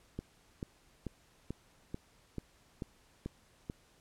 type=click train; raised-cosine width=3 ms; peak=-25 dBFS; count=9; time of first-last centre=0.19-3.699 s; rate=2.28 Hz; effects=pink hiss -66 dBFS RMS until 4 s + low-pass 11000 Hz 12 dB/octave